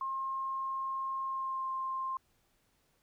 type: tone with pitch glide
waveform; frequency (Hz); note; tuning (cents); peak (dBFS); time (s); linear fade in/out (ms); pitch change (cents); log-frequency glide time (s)
sine; 1068 to 1055.1; C6 to C6; +35 to +14; -33; 0.01-2.17; 2; -21; 1.25-1.67
effects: pink hiss -73 dBFS RMS until 3.02 s